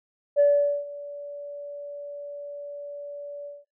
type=tone with ADSR envelope; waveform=sine; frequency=576 Hz; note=D5; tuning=34 cents flat; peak=-13 dBFS; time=0.36-3.65 s; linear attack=36 ms; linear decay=450 ms; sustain=-21 dB; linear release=190 ms; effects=noise-tail reverb RT60 0.2 s tail -22 dB re dry + tanh soft clip ceiling -11 dBFS